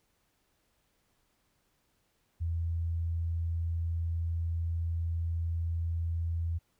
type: tone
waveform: sine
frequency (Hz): 83.5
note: E2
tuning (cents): +23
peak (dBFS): -29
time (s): 2.4-6.59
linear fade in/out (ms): 20
effects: pink hiss -74 dBFS RMS until 6.79 s